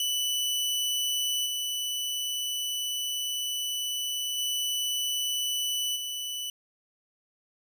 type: tone with level steps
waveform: sawtooth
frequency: 2977 Hz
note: F#7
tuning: 10 cents sharp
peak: -23 / -26 / -24 / -29 dBFS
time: 0-6.5 s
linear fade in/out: 2 ms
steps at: 1.45 / 4.37 / 5.95 s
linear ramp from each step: 20 ms
effects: none